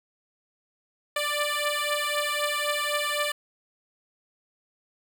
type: beating tone pair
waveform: 10% pulse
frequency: 587.3 / 591.2 Hz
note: D5 / D5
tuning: 0 / +11 cents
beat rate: 3.9 Hz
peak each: -20 dBFS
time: 1.16-3.32 s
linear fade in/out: 5 ms
effects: none